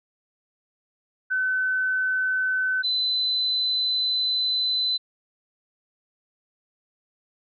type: tone pair in turn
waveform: sine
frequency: 1517 / 4024 Hz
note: F#6 / B7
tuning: +43 / +32 cents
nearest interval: octave + perfect fourth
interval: 1689 cents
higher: second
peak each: -21 / -21 dBFS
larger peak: neither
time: 1.3-2.83 / 2.83-4.98 s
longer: second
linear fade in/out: 20 ms
effects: none